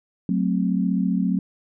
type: chord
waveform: sine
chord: F# diminished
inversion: none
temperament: equal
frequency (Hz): 185 / 220 / 261.6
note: F#3 / A3 / C4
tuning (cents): 0 / 0 / 0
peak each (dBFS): -21 / -25 / -25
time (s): 0.29-1.39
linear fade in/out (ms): 2
effects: none